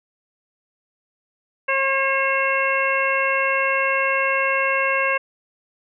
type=harmonic tone; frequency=540 Hz; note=C#5; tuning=45 cents flat; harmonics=1 / 2 / 3 / 4 / 5; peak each=-24 / -24 / -24 / -24 / -24 dBFS; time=1.68-5.18 s; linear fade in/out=10 ms; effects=none